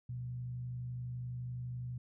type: tone with frequency modulation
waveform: sine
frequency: 123.47 Hz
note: B2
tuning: in tune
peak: -38 dBFS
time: 0.09-1.98 s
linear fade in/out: 5 ms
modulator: 51.9 Hz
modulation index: 0.28
effects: none